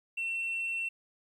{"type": "tone", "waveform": "sine", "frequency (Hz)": 2704, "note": "E7", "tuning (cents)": 43, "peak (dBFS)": -29, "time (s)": [0.17, 0.89], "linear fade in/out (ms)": 10, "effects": ["tanh soft clip ceiling -29 dBFS", "11-bit"]}